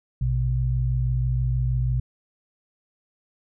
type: tone pair together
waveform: sine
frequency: 59.18 / 125.4 Hz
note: A#1 / B2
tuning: +27 / +27 cents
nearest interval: octave + minor second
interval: 1300 cents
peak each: -24 / -22 dBFS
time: 0.21-2 s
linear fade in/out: 5 ms
effects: none